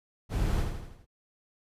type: noise with echo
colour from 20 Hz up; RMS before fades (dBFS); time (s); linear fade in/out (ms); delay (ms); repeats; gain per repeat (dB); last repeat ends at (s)
brown; -29; 0.29-0.66; 50; 81; 5; -5; 1.065
effects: resampled to 32000 Hz